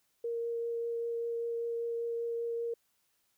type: tone with vibrato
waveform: sine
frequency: 466.2 Hz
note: A#4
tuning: in tune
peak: -32 dBFS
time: 0.24-2.74 s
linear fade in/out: 5 ms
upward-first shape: triangle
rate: 5.1 Hz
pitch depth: 9 cents each way
effects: white hiss -75 dBFS RMS until 3.37 s